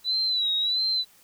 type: tone with vibrato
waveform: sine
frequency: 3951 Hz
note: B7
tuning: in tune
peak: -22 dBFS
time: 0.04-1.05 s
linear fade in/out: 50 ms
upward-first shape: sine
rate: 1.5 Hz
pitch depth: 78 cents each way
effects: white hiss -57 dBFS RMS until 1.23 s